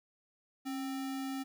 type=tone with sample-and-hold; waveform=sine; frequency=270.6 Hz; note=C#4; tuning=42 cents flat; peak=-35 dBFS; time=0.65-1.44 s; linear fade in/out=20 ms; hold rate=1050 Hz; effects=none